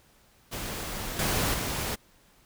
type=noise with level steps; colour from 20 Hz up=pink; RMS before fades=-35 / -27 / -31 dBFS; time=0.51-1.96 s; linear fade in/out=20 ms; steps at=1.19 / 1.54 s; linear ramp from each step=2 ms; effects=pink hiss -61 dBFS RMS until 2.45 s